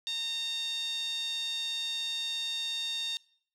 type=tone with band-pass filter; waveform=5% pulse; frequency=917 Hz; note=A#5; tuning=29 cents flat; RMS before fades=-34 dBFS; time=0.07-3.17 s; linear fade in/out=0 ms; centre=3600 Hz; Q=6; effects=noise-tail reverb RT60 0.6 s tail -23 dB re dry